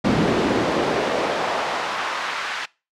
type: noise with high-pass filter sweep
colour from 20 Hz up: brown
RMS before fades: -22 dBFS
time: 0.04-2.66 s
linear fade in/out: 10 ms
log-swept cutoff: 210 to 1600 Hz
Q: 1.2
effects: noise-tail reverb RT60 0.3 s tail -23 dB re dry + low-pass 5000 Hz 12 dB/octave